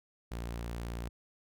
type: tone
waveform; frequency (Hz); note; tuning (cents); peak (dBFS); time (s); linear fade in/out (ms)
sawtooth; 58.27; A#1; 0; -33; 0.31-1.09; 10
effects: none